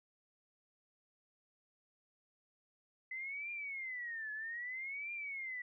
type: tone with vibrato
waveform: sine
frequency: 2024 Hz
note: B6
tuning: 42 cents sharp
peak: -40 dBFS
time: 3.11-5.62 s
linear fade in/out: 5 ms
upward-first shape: triangle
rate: 0.62 Hz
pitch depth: 300 cents each way
effects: none